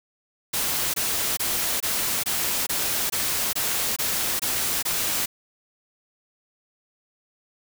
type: noise bursts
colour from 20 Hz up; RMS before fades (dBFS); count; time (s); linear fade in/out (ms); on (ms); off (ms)
white; -25; 11; 0.53-5.26; 10; 410; 22
effects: none